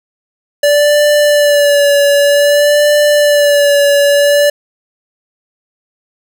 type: tone with vibrato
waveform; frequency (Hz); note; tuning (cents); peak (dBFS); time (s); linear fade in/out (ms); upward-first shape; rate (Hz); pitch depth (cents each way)
square; 580; D5; -22; -7; 0.63-4.5; 5; sine; 0.53; 30
effects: none